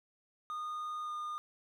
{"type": "tone with pitch glide", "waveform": "triangle", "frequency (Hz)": [1227, 1217.1], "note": ["D#6", "D#6"], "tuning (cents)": [-25, -39], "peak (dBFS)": -35, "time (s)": [0.5, 1.38], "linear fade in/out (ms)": 0, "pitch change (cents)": -14, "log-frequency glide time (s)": [1.03, 1.11], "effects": []}